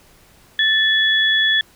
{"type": "tone pair together", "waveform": "sine", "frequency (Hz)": [1760, 3390], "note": ["A6", "G#7"], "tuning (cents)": [0, 35], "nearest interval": "major seventh", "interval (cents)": 1135, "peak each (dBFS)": -16, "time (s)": [0.59, 1.61], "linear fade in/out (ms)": 2, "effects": ["pink hiss -51 dBFS RMS until 1.75 s"]}